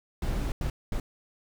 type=noise bursts at uneven times; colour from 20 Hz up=brown; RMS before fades=-29 dBFS; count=3; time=0.22-0.52 / 0.61-0.7 / 0.92-1 s; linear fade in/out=2 ms; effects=none